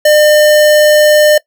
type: tone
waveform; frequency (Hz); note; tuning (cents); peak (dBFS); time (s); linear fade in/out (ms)
square; 603; D5; +46; -5; 0.05-1.38; 5
effects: noise-tail reverb RT60 0.1 s tail -21 dB re dry